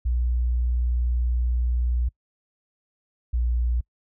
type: tone pair in turn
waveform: sine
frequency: 60.5 / 59.77 Hz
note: B1 / A#1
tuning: -35 / +44 cents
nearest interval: unison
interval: 21 cents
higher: first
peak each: -20 dBFS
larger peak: neither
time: 0.05-2.09 / 3.33-3.81 s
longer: first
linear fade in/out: 10 ms
effects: noise-tail reverb RT60 0.1 s tail -25 dB re dry